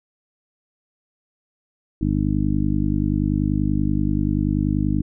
harmonic tone, 50.4 Hz, G1, 49 cents sharp, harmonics 1 / 2 / 3 / 4 / 5 / 6, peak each -25 / -25 / -25 / -25 / -25 / -25 dBFS, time 2.01-5.02 s, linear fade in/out 5 ms, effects none

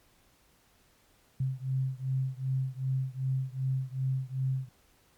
sine beating tone pair, 130.81 / 133.41 Hz, C3 / C3, 0 / +34 cents, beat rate 2.6 Hz, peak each -31 / -32 dBFS, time 1.4-4.69 s, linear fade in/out 5 ms, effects pink hiss -65 dBFS RMS until 5.17 s + MP3 96 kbps

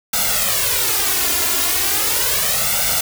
white noise with flanger, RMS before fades -18 dBFS, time 0.13-3.01 s, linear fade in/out 5 ms, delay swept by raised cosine 1.4 to 2.9 ms, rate 0.37 Hz, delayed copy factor +0.95, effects none

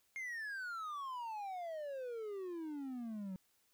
triangle exponential sweep, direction down, 2148 to 183.2 Hz, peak -39 dBFS, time 0.16-3.36 s, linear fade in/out 0 ms, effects white hiss -75 dBFS RMS until 3.73 s

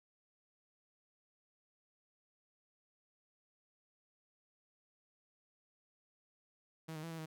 sawtooth tone with pitch steps, 160.6 / 154.7 / 165.8 / 163.1 / 158 Hz, E3 / D#3 / E3 / E3 / D#3, -45 / -10 / +10 / -18 / +27 cents, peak -39 dBFS, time 6.88-7.26 s, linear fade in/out 10 ms, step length 76 ms, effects none

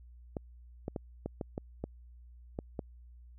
clicks, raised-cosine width 2 ms, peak -22 dBFS, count 9, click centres 0.368 / 0.881 / 0.962 / 1.26 / 1.412 / 1.579 / 1.84 / 2.589 / 2.792 s, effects added 60 Hz sine -51 dBFS peak until 3.38 s

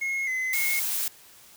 triangle tone with vibrato, 2100 Hz, C7, 6 cents sharp, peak -24 dBFS, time 0.01-0.8 s, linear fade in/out 10 ms, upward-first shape square, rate 1.9 Hz, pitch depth 51 cents each way
blue noise, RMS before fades -28 dBFS, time 0.53-1.08 s, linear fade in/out 2 ms
effects white hiss -52 dBFS RMS until 1.56 s

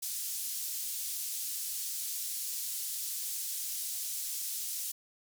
white band-pass noise, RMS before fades -37 dBFS, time 0.02-4.92 s, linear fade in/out 10 ms, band 5300 to 15000 Hz, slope 12 dB/octave, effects none

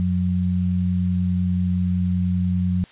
sine tone pair together, 90.7 / 181.1 Hz, F#2 / F#3, -34 / -37 cents, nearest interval octave, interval 1197 cents, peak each -22 / -20 dBFS, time 0-2.84 s, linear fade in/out 0 ms, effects white hiss -49 dBFS RMS until 2.91 s + resampled to 8000 Hz

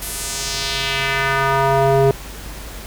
square tone with band-pass filter sweep, 136.3 Hz, C#3, 29 cents flat, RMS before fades -18 dBFS, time 0.02-2.11 s, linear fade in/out 0 ms, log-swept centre 12000 to 450 Hz, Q 1.6, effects added 50 Hz sine -34 dBFS peak until 2.86 s + pink hiss -35 dBFS RMS until 2.86 s

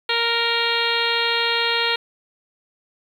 harmonic tone, 466.2 Hz, A#4, in tune, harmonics 1 / 2 / 3 / 4 / 5 / 6 / 7 / 8 / 9, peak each -27 / -27 / -27 / -27 / -27 / -27 / -27 / -27 / -27 dBFS, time 0.09-1.96 s, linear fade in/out 5 ms, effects 8-bit

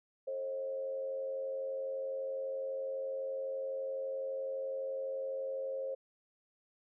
sine tone with frequency modulation, 534 Hz, C5, 35 cents sharp, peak -35 dBFS, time 0.27-5.95 s, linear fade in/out 10 ms, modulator 91.9 Hz, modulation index 0.49, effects none

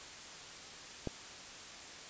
click, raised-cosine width 2 ms, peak -22 dBFS, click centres 1.073 s, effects white hiss -49 dBFS RMS until 2.09 s + resampled to 16000 Hz

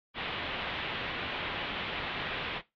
white low-pass noise, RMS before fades -36 dBFS, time 0.14-2.62 s, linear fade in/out 50 ms, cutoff 3500 Hz, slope 48 dB/octave, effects noise-tail reverb RT60 0.2 s tail -17 dB re dry + AAC 64 kbps

